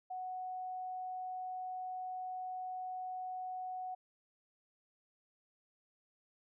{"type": "tone", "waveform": "sine", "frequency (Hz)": 740, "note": "F#5", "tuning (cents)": 0, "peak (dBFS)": -39, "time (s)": [0.1, 3.95], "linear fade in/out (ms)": 10, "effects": []}